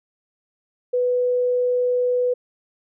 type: tone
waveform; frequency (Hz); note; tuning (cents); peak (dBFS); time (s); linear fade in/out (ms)
sine; 495.1; B4; +4; -17; 0.93-2.34; 10
effects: none